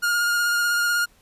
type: tone with vibrato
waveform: 45% pulse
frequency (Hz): 1419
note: F6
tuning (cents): +27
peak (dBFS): -19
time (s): 0.02-1.06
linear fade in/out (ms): 20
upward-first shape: triangle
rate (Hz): 16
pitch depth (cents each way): 22
effects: pink hiss -58 dBFS RMS until 1.21 s + resampled to 32000 Hz